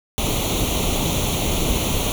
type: noise with comb filter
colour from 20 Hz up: pink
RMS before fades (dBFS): -21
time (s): 0.18-2.12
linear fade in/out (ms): 0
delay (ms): 0.3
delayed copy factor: +0.8
effects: none